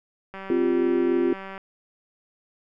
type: click train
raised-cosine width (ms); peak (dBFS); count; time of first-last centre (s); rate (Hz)
0.5; -23; 240; 0.34-1.578; 193
type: chord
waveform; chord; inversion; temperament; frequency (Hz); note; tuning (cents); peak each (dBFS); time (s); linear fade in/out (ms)
sine; C suspended fourth; none; just; 261.6 / 348.8 / 392.4; C4 / F4 / G4; 0 / -2 / +2; -25 / -21 / -26; 0.5-1.33; 2
effects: none